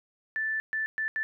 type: tone bursts at uneven times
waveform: sine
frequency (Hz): 1760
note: A6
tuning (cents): 0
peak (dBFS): -27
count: 4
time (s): 0.36-0.6 / 0.73-0.86 / 0.98-1.08 / 1.16-1.23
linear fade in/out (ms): 0
effects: none